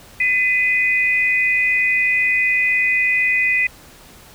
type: tone pair together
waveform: sine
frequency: 2013 / 2489 Hz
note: B6 / D#7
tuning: +33 / 0 cents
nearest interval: major third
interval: 367 cents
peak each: -17 dBFS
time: 0.2-3.67 s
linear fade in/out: 5 ms
effects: pink hiss -44 dBFS RMS until 4.34 s